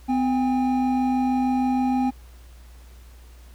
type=tone pair together; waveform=triangle; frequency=254.2 / 809 Hz; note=C4 / G#5; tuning=-50 / -46 cents; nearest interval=octave + minor sixth; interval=2004 cents; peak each=-18 / -24 dBFS; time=0.08-2.11 s; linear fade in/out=20 ms; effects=added 60 Hz sine -43 dBFS peak until 3.54 s + pink hiss -55 dBFS RMS until 3.54 s